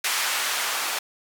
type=noise with band-pass filter sweep; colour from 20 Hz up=blue; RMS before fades=-26 dBFS; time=0.04-0.99 s; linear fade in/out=5 ms; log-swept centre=1400 to 900 Hz; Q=0.87; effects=none